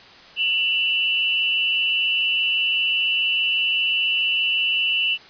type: tone pair together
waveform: sine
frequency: 2693 / 2948 Hz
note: E7 / F#7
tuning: +36 / -7 cents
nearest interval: major second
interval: 157 cents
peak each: -21 dBFS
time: 0.36-5.18 s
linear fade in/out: 50 ms
effects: white hiss -45 dBFS RMS until 5.29 s + resampled to 11025 Hz